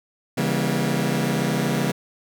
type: chord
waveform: sawtooth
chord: C# diminished seventh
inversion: none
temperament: just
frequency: 138.59 / 166.31 / 199.57 / 239.5 Hz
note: C#3 / E3 / G3 / Bb3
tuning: 0 / +16 / +31 / +47 cents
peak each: -22 dBFS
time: 0.37-1.92 s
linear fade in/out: 10 ms
effects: none